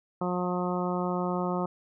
harmonic tone, 179.4 Hz, F3, 47 cents sharp, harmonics 1 / 2 / 3 / 4 / 5 / 6 / 7, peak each -30 / -33 / -35 / -36 / -37 / -38 / -38 dBFS, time 0.21-1.66 s, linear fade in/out 5 ms, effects none

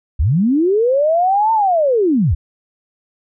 sine linear two-way sweep, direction up then down, 56.2 to 910 to 56.2 Hz, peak -11 dBFS, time 0.19-2.35 s, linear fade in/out 10 ms, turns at 1.53 s, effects none

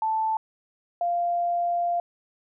sine tone pair in turn, 880 / 695.2 Hz, A5 / F5, 0 / -8 cents, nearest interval major third, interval 408 cents, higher first, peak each -22 dBFS, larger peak neither, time 0.02-0.37 / 1.01-2 s, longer second, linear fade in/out 2 ms, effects none

